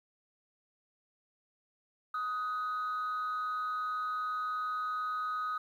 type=tone pair together; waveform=sine; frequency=1254.4 / 1483 Hz; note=D#6 / F#6; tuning=+14 / +4 cents; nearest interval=minor third; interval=290 cents; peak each=-31 / -40 dBFS; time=2.14-5.58 s; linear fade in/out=5 ms; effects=tanh soft clip ceiling -29 dBFS + 11-bit